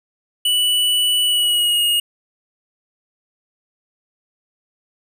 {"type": "tone with pitch glide", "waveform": "square", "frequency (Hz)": [2960, 2866], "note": ["F#7", "F7"], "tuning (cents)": [0, 44], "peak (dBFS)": -15, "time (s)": [0.45, 2], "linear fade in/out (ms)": 5, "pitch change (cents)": -56, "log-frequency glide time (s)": [1.24, 1.83], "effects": []}